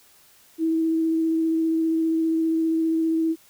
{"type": "tone with vibrato", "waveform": "sine", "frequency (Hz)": 324, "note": "E4", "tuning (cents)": -30, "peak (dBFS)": -19, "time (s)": [0.58, 3.36], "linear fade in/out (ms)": 50, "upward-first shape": "square", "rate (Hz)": 15, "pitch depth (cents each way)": 9, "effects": ["white hiss -55 dBFS RMS until 3.49 s"]}